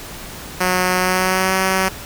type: tone with pitch glide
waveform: 5% pulse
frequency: 182.9 to 189.24 Hz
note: F#3 to F#3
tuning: -20 to +39 cents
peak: -4 dBFS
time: 0.6-1.89 s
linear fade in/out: 10 ms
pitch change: +59 cents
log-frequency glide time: 0.97-1.55 s
effects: pink hiss -33 dBFS RMS until 2.05 s